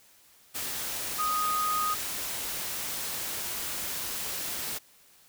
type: tone in noise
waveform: sine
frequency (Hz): 1244.5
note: D#6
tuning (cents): 0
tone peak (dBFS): -26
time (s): 1.18-1.95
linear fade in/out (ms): 20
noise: white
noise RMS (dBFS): -34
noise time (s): 0.54-4.79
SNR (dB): +5
effects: white hiss -59 dBFS RMS until 5.28 s